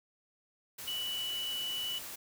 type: tone in noise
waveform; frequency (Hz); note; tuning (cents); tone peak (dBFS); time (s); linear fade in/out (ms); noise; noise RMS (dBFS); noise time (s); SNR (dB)
sine; 2960; F#7; 0; -34; 0.87-1.99; 10; white; -44; 0.78-2.16; +7
effects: none